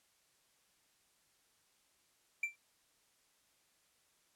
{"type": "tone with exponential decay", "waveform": "triangle", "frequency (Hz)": 2349, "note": "D7", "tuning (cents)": 0, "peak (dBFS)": -28, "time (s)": [2.43, 2.56], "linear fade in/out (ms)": 5, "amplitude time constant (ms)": 27, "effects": ["white hiss -73 dBFS RMS until 4.35 s", "low-pass 11000 Hz 12 dB/octave"]}